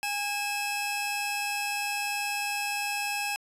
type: tone pair together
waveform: sawtooth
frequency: 819 / 2600 Hz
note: G#5 / E7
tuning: -24 / -24 cents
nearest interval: octave + minor sixth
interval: 2000 cents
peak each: -28 dBFS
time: 0.03-3.36 s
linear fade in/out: 0 ms
effects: resampled to 32000 Hz